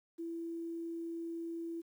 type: tone with quantisation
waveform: sine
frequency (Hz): 333.8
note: E4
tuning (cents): +22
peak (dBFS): -38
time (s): 0.18-1.82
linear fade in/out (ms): 20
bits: 11
effects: none